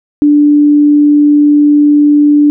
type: tone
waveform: sine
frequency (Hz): 293.7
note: D4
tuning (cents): 0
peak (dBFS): -3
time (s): 0.22-2.5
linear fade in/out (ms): 0
effects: none